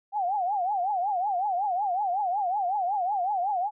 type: tone with vibrato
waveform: sine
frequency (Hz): 768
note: G5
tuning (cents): -36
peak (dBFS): -24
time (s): 0.12-3.71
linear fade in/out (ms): 50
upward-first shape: triangle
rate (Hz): 5.4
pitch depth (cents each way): 200
effects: none